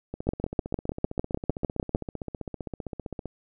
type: two click trains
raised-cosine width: 2 ms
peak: -20 / -9 dBFS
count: 49 / 12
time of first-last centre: 0.14-3.257 / 0.29-1.949 s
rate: 15.4 / 6.63 Hz
effects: none